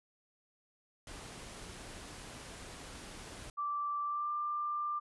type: noise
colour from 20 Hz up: pink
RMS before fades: -48 dBFS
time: 1.07-3.5 s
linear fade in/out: 2 ms
type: tone with pitch glide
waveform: sine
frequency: 1169 to 1188.7 Hz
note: D6 to D6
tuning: -8 to +21 cents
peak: -33 dBFS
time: 3.57-5 s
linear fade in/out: 20 ms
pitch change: +29 cents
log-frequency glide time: 4.04-4.31 s
effects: resampled to 24000 Hz